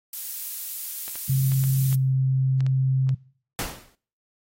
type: noise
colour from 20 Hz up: violet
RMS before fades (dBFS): -31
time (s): 0.13-1.95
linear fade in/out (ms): 2
type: clicks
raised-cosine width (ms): 0.2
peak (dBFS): -22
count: 8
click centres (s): 1.08 / 1.156 / 1.519 / 1.639 / 1.928 / 2.606 / 2.665 / 3.092
type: tone with pitch glide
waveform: sine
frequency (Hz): 133.5 to 132.04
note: C3 to C3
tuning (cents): +35 to +16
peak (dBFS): -18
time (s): 1.29-3.15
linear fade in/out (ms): 10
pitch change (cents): -19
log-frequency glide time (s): 1.74-2.06
type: noise with exponential decay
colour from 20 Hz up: pink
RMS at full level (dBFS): -25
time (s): 3.59-3.95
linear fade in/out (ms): 0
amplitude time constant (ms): 78
effects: noise-tail reverb RT60 0.5 s tail -23 dB re dry + AAC 48 kbps